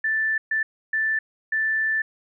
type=tone bursts at uneven times; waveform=sine; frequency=1763 Hz; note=A6; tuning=3 cents sharp; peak=-20 dBFS; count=4; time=0.04-0.38 / 0.51-0.63 / 0.93-1.19 / 1.52-2.02 s; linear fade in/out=5 ms; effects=none